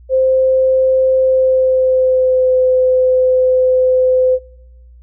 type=tone with pitch glide; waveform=sine; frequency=522 to 511.6 Hz; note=C5 to C5; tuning=-4 to -39 cents; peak=-9 dBFS; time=0.09-4.39 s; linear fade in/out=50 ms; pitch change=-35 cents; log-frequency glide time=1.17-2.56 s; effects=noise-tail reverb RT60 1.0 s tail -25 dB re dry + added 60 Hz sine -38 dBFS peak until 5.02 s